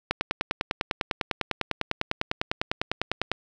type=click train; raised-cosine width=0.3 ms; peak=-8 dBFS; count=33; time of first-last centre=0.11-3.316 s; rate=9.98 Hz; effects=none